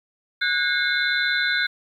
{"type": "tone cluster", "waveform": "sine", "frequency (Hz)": [1473, 1614, 2157, 3566, 4033], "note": ["F#6", "G#6", "C#7", "A7", "B7"], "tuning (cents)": [-8, -50, -48, 22, 36], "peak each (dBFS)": [-23, -25, -28, -29, -28], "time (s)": [0.41, 1.67], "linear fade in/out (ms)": 10, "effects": ["9-bit"]}